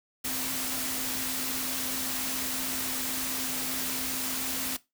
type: tone in noise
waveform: sine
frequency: 260 Hz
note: C4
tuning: 11 cents flat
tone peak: -40 dBFS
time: 0.24-4.77 s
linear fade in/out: 10 ms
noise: white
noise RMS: -32 dBFS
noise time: 0.24-4.77 s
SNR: -11 dB
effects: noise-tail reverb RT60 0.2 s tail -18 dB re dry